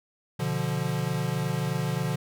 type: chord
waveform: square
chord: B diminished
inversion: none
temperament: equal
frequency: 123.47 / 146.83 / 174.61 Hz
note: B2 / D3 / F3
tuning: 0 / 0 / 0 cents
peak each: -32 / -30 / -32 dBFS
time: 0.39-2.16 s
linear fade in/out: 10 ms
effects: none